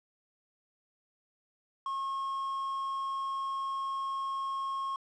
triangle tone with quantisation, 1084 Hz, C#6, 39 cents flat, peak -30 dBFS, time 1.86-4.96 s, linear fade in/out 2 ms, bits 9, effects low-pass 6000 Hz 12 dB/octave

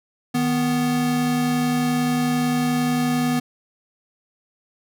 square tone pair together, 155.65 / 246.9 Hz, D#3 / B3, +1 / 0 cents, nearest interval minor sixth, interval 799 cents, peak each -27 / -20 dBFS, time 0.34-3.4 s, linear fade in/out 10 ms, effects none

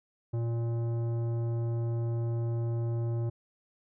sine tone with tanh clipping, 116.54 Hz, A#2, in tune, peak -30 dBFS, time 0.33-3.3 s, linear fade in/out 10 ms, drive 13 dB, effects none

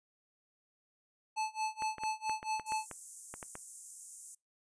square tone with tremolo, 870 Hz, A5, 20 cents flat, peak -32 dBFS, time 1.36-2.87 s, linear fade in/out 20 ms, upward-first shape sine, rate 4.5 Hz, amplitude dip 95%
clicks, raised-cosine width 0.5 ms, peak -28 dBFS, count 11, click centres 1.822 / 1.983 / 2.036 / 2.296 / 2.429 / 2.597 / 2.721 / 2.913 / 3.34 / 3.428 / 3.554 s
white high-pass noise, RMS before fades -45 dBFS, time 2.66-4.35 s, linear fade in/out 5 ms, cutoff 6700 Hz, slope 48 dB/octave
effects noise-tail reverb RT60 0.2 s tail -25 dB re dry + resampled to 22050 Hz

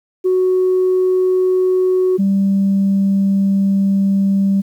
sine tone pair in turn, 370 / 196 Hz, F#4 / G3, 0 / 0 cents, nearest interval major seventh, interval 1100 cents, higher first, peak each -10 dBFS, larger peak neither, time 0.24-2.18 / 2.18-4.62 s, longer second, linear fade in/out 20 ms, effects tanh soft clip ceiling -8 dBFS + 8-bit

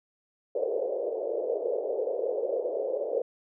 white band-pass noise, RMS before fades -30 dBFS, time 0.55-3.22 s, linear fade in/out 5 ms, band 420 to 560 Hz, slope 48 dB/octave, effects none

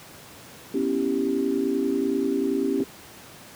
sine chord, C# half-diminished seventh, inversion third, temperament equal, 246.9 / 277.2 / 329.6 / 392 Hz, B3 / C#4 / E4 / G4, 0 / 0 / 0 / 0 cents, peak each -29 / -25 / -30 / -26 dBFS, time 0.74-2.84 s, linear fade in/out 5 ms
clicks, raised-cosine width 2 ms, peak -23 dBFS, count 2, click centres 2.801 / 2.807 s
effects pink hiss -45 dBFS RMS until 3.55 s + high-pass 100 Hz 12 dB/octave

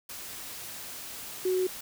sine tone in noise, 370 Hz, F#4, in tune, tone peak -24 dBFS, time 1.45-1.67 s, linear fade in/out 5 ms, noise white, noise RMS -41 dBFS, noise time 0.09-1.81 s, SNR +14 dB, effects none

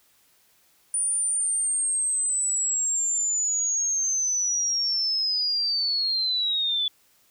sine linear sweep, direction down, 9450 to 3449 Hz, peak -22 dBFS, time 0.94-6.88 s, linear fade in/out 2 ms, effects white hiss -62 dBFS RMS until 7.3 s

